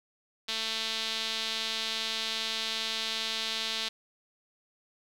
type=tone with band-pass filter; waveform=sawtooth; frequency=222.5 Hz; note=A3; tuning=20 cents sharp; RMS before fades=-33 dBFS; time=0.48-3.89 s; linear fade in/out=10 ms; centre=3800 Hz; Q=2.8; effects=9-bit